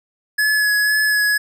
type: tone with vibrato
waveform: square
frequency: 1698 Hz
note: G#6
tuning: 38 cents sharp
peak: -15 dBFS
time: 0.38-1.38 s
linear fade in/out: 10 ms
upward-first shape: sine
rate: 2 Hz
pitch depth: 17 cents each way
effects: none